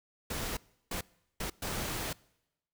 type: noise bursts at uneven times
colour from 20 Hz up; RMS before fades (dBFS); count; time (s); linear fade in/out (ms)
pink; -36; 4; 0.3-0.57 / 0.91-1.01 / 1.4-1.5 / 1.62-2.13; 5
effects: noise-tail reverb RT60 0.9 s tail -24 dB re dry